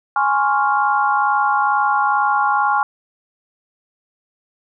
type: chord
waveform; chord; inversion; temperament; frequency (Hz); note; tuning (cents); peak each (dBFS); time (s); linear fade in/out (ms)
sine; Db major seventh; second; equal; 830.6 / 1046.5 / 1108.7 / 1396.9; Ab5 / C6 / Db6 / F6; 0 / 0 / 0 / 0; -17 / -23 / -20 / -20; 0.16-2.83; 2
effects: none